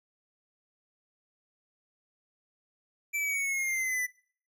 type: exponential sweep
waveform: square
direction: down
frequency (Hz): 2338 to 1975.5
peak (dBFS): -29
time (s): 3.13-4.07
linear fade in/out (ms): 20
effects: noise-tail reverb RT60 0.5 s tail -23 dB re dry